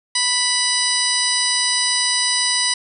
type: harmonic tone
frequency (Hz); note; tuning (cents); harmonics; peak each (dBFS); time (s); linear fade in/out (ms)
987.8; B5; 0; 1 / 2 / 3 / 4 / 5 / 6 / 8 / 9; -29 / -25 / -26 / -23 / -21 / -27 / -32 / -23; 0.15-2.74; 5
effects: none